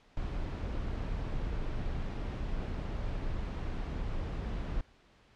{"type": "noise", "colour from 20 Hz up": "brown", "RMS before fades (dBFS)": -35, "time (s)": [0.17, 4.81], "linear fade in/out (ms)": 2, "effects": ["pink hiss -63 dBFS RMS until 5.35 s", "low-pass 4000 Hz 12 dB/octave"]}